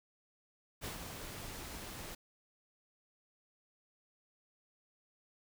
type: noise with ADSR envelope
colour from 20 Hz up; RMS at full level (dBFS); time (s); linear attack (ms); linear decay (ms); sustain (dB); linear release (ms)
pink; -41; 0.81-2.15; 36; 120; -5; 6
effects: none